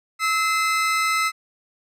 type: tone pair together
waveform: 40% pulse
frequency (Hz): 1300 / 2065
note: E6 / C7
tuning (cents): -24 / -23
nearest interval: minor sixth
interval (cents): 801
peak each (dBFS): -20 / -22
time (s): 0.19-1.32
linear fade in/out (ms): 50
effects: low-pass 11000 Hz 12 dB/octave

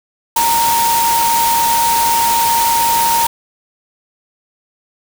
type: tone in noise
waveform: sine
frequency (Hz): 927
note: A#5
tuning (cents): -10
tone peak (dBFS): -12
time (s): 0.36-3.27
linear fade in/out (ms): 5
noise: white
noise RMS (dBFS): -18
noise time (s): 0.36-3.27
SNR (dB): +3
effects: none

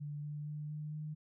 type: tone with pitch steps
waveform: sine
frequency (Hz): 146.83 / 148.28 / 149.74 / 151.22 / 152.71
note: D3 / D3 / D3 / D#3 / D#3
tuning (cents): 0 / +17 / +34 / -49 / -32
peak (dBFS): -39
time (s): 0-1.15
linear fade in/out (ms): 20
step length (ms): 230
effects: none

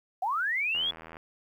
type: linear sweep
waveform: sine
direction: up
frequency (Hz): 698.5 to 3423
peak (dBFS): -26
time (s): 0.22-0.91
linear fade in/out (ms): 5
type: click train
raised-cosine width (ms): 0.5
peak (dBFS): -29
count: 35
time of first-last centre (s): 0.75-1.169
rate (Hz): 81.2
effects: 10-bit

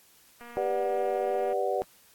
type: click train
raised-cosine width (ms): 0.5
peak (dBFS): -32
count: 267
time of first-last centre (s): 0.41-1.528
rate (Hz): 238
type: chord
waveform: sine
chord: G major seventh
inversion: none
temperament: equal with one note detuned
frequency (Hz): 392 / 490.5 / 587.3 / 740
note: G4 / B4 / D5 / F#5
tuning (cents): 0 / -12 / 0 / 0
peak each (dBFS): -31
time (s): 0.57-1.82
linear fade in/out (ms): 0
effects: white hiss -59 dBFS RMS until 2.14 s + AAC 64 kbps

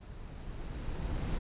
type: noise with level ramp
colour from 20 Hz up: brown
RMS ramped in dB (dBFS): -47 to -32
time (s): 0-1.39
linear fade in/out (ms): 20
effects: resampled to 8000 Hz

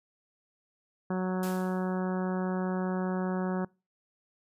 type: harmonic tone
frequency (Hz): 185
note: F#3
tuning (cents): 0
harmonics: 1 / 2 / 3 / 4 / 5 / 6 / 7 / 8 / 9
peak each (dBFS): -29 / -35 / -39 / -41 / -43 / -45 / -46 / -47 / -48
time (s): 1.1-3.65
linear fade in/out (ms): 5
type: noise with exponential decay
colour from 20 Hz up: white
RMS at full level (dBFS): -40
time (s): 1.43-1.99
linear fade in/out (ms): 1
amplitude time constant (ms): 120
effects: noise-tail reverb RT60 0.3 s tail -26 dB re dry + resampled to 32000 Hz

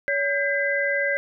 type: tone cluster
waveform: sine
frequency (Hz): 566 / 1598 / 2019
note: C#5 / G6 / B6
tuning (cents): +36 / +33 / +38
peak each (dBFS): -25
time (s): 0.08-1.17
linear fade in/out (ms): 0
effects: none

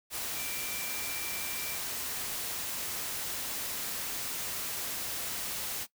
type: tone in noise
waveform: sine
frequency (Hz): 2349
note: D7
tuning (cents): 0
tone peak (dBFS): -43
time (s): 0.34-1.79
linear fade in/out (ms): 50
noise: white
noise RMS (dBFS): -36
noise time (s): 0.1-5.87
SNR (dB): -10
effects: noise-tail reverb RT60 0.1 s tail -19 dB re dry

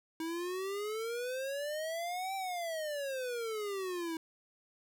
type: exponential two-way sweep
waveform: square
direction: up then down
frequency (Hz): 319.9 to 782 to 319.9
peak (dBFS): -36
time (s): 0.2-4.17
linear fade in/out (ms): 2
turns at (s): 2.35
effects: none

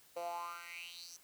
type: tone with high-pass filter sweep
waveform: 10% pulse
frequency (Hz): 171.8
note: F3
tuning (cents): -28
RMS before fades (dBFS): -45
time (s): 0.16-1.17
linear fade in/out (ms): 10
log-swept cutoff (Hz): 530 to 6200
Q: 6
effects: white hiss -64 dBFS RMS until 1.23 s

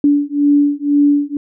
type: beating tone pair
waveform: sine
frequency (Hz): 287.6 / 289.6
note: D4 / D4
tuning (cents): -36 / -24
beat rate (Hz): 2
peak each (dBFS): -13 / -13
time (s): 0.04-1.37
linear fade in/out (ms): 2
effects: none

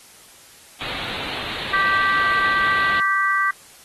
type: low-pass noise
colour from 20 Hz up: white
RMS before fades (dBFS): -30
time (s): 0.81-3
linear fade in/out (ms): 0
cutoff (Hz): 4200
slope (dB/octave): 96
type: harmonic tone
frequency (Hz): 390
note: G4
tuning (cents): -9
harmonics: 3 / 4 / 5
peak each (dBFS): -20 / -21 / -22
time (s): 1.73-3.51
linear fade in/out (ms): 5
effects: white hiss -47 dBFS RMS until 3.84 s + AAC 32 kbps

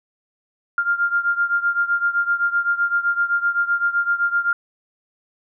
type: beating tone pair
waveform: sine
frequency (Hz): 1396.9 / 1404.7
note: F6 / F6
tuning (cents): 0 / +10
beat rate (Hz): 7.8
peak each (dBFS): -19 / -22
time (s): 0.78-4.53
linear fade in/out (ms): 2
effects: none

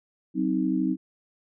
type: chord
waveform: sine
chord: C diminished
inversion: second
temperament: just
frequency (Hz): 188.37 / 261.6 / 314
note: Gb3 / C4 / Eb4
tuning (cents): +31 / 0 / +16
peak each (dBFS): -28 / -26 / -26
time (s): 0.34-0.97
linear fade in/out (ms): 50
effects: none

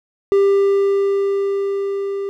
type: tone with level ramp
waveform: triangle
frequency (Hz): 396.4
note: G4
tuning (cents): +19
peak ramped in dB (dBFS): -8 to -19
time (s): 0.32-2.29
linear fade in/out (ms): 0
effects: none

